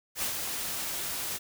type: noise with ADSR envelope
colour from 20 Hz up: white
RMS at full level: -30 dBFS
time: 0.15-1.39 s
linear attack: 75 ms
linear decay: 100 ms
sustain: -4 dB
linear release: 32 ms
effects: none